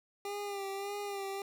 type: tone with vibrato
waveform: 25% pulse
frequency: 400 Hz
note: G4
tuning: 35 cents sharp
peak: -33 dBFS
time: 0.25-1.42 s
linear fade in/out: 2 ms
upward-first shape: sine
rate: 1.7 Hz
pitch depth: 41 cents each way
effects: none